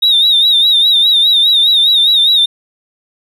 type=tone with vibrato; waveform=triangle; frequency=3729 Hz; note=A#7; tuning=in tune; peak=-4 dBFS; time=0.02-2.46 s; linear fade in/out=10 ms; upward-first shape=sine; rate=4.9 Hz; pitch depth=84 cents each way; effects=tanh soft clip ceiling -3 dBFS